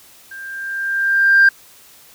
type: tone with level ramp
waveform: sine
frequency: 1589 Hz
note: G6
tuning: 23 cents sharp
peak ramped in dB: -31 to -4 dBFS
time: 0.31-1.49 s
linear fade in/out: 5 ms
effects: tanh soft clip ceiling -4 dBFS + white hiss -46 dBFS RMS until 2.14 s